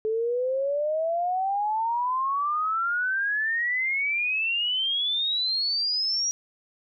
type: exponential sweep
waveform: sine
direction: up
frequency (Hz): 431.4 to 5770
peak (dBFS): -23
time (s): 0.05-6.31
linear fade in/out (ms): 0
effects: none